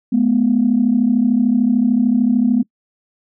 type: tone pair together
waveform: sine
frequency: 213.6 / 247 Hz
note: G#3 / B3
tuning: +49 / 0 cents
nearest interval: minor third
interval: 251 cents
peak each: -15 / -13 dBFS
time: 0.12-2.63 s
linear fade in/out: 10 ms
effects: noise-tail reverb RT60 0.1 s tail -25 dB re dry + tanh soft clip ceiling -4 dBFS